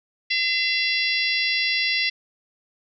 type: harmonic tone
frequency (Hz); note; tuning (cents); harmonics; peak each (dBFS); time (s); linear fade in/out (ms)
680; F5; -46; 3 / 4 / 5 / 6 / 7 / 8; -24 / -26 / -29 / -30 / -27 / -33; 0.3-2.1; 10
effects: none